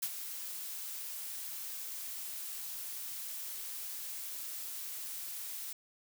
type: noise with ADSR envelope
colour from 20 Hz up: blue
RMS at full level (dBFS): -33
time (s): 0.02-5.73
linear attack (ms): 11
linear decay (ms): 54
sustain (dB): -9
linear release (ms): 4
effects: none